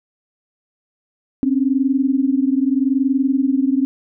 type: tone pair together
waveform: sine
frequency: 261.4 / 282.2 Hz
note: C4 / C#4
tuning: -1 / +31 cents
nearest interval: minor second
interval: 132 cents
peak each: -16 / -18 dBFS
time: 1.43-3.85 s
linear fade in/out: 0 ms
effects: none